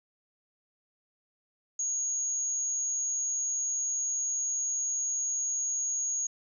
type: tone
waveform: sine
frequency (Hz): 6645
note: G#8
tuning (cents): 0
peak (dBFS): -28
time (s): 1.79-6.27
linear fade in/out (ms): 5
effects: none